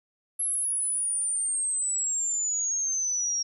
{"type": "exponential sweep", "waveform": "sine", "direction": "down", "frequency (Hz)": [11175, 5588], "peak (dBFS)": -25, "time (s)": [0.39, 3.43], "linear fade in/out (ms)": 10, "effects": []}